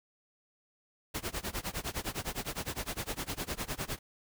pink noise with tremolo, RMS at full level -34 dBFS, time 1.14-3.99 s, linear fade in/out 10 ms, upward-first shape sine, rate 9.8 Hz, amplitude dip 95%, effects none

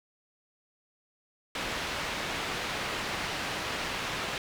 white low-pass noise, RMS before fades -34 dBFS, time 1.55-4.38 s, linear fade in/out 2 ms, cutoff 2900 Hz, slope 12 dB/octave, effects none

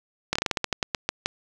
slowing click train, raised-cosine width 0.2 ms, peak -6 dBFS, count 13, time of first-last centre 0.33-1.26 s, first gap 25 ms, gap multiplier 1.19, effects none

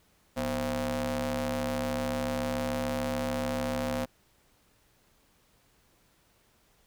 sawtooth ring-modulated tone, 140.6 Hz, C#3, 25 cents sharp, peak -22 dBFS, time 0.36-4.06 s, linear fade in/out 20 ms, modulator 385 Hz, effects pink hiss -66 dBFS RMS until 6.86 s

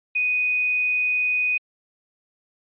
sine tone with quantisation, 2489 Hz, D#7, in tune, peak -19 dBFS, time 0.15-1.58 s, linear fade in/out 10 ms, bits 8, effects resampled to 8000 Hz

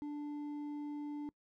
sine tone with hard clipping, 293.7 Hz, D4, in tune, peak -40 dBFS, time 0.02-1.29 s, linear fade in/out 0 ms, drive 4 dB, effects noise-tail reverb RT60 0.1 s tail -23 dB re dry

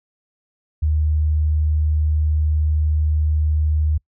sine tone, 76.6 Hz, D#2, 27 cents flat, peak -15 dBFS, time 0.82-3.98 s, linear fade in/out 10 ms, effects noise-tail reverb RT60 0.1 s tail -26 dB re dry

